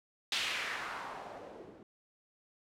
blue noise with low-pass filter sweep, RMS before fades -40 dBFS, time 0.32-1.83 s, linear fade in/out 2 ms, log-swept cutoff 3500 to 300 Hz, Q 1.7, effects none

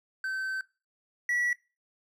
triangle tone pair in turn, 1541 / 1941.5 Hz, G6 / B6, -30 / -30 cents, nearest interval major third, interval 400 cents, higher second, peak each -28 / -24 dBFS, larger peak second, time 0.24-0.61 / 1.29-1.53 s, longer first, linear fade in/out 2 ms, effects noise-tail reverb RT60 0.3 s tail -21 dB re dry

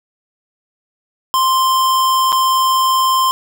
square tone with dropouts, 1046.5 Hz, C6, in tune, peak -12 dBFS, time 1.34-3.31 s, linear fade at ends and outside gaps 0 ms, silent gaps 2.321-2.327 s, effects none

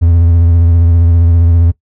triangle tone with vibrato, 84.6 Hz, E2, 45 cents sharp, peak -3 dBFS, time 0.01-1.72 s, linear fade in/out 20 ms, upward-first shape triangle, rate 15 Hz, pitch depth 51 cents each way, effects noise-tail reverb RT60 0.1 s tail -18 dB re dry

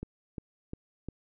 click train, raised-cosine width 3 ms, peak -24 dBFS, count 4, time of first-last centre 0.03-1.086 s, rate 2.84 Hz, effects none

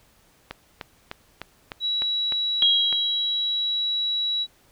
click train, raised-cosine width 0.3 ms, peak -16 dBFS, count 9, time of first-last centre 0.51-2.927 s, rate 3.31 Hz
sine tone, 3900 Hz, B7, 23 cents flat, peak -22 dBFS, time 1.8-4.47 s, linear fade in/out 50 ms
sine tone with exponential decay, 3273 Hz, G#7, 26 cents flat, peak -14 dBFS, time 2.62-3.82 s, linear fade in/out 1 ms, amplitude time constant 260 ms
effects pink hiss -59 dBFS RMS until 4.71 s

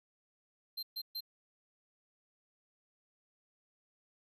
square tone bursts, 4149 Hz, C8, 15 cents flat, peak -38 dBFS, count 3, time 0.77-1.207 s, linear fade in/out 10 ms, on 59 ms, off 130 ms, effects none

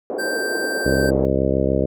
white band-pass noise, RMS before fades -26 dBFS, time 0.1-1.25 s, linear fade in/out 0 ms, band 320 to 540 Hz, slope 24 dB/octave
square tone with pitch glide, 1568 to 1558.1 Hz, G6 to G6, 0 to -11 cents, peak -24 dBFS, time 0.18-1.11 s, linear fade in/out 20 ms, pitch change -11 cents, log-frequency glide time 0.82-0.91 s
harmonic tone, 66.8 Hz, C2, 36 cents sharp, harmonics 1 / 2 / 3 / 4 / 5 / 6 / 7 / 8 / 9, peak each -25 / -25 / -25 / -25 / -25 / -25 / -25 / -25 / -25 dBFS, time 0.85-1.86 s, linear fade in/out 10 ms
effects none

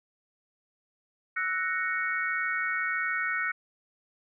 sine chord, F# dominant seventh, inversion third, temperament equal, 1318.5 / 1480 / 1864.7 / 2217 Hz, E6 / F#6 / A#6 / C#7, 0 / 0 / 0 / 0 cents, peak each -35 / -31 / -32 / -33 dBFS, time 1.36-3.52 s, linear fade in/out 10 ms, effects none

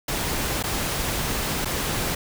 pink noise with dropouts, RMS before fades -26 dBFS, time 0.08-2.15 s, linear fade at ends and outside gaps 5 ms, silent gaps 0.628-0.637 / 1.648-1.655 s, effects none

